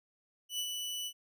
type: tone with ADSR envelope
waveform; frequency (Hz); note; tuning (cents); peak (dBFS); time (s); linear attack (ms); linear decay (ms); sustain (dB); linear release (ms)
sawtooth; 2969; F#7; +5; -29; 0.49-1.13; 100; 65; -4; 65
effects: none